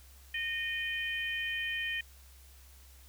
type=harmonic tone; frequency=615 Hz; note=D#5; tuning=20 cents flat; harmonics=3 / 4 / 5; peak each=-35 / -37 / -39 dBFS; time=0.34-2.01 s; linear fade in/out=5 ms; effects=added 66 Hz sine -54 dBFS peak until 3.08 s + white hiss -60 dBFS RMS until 3.08 s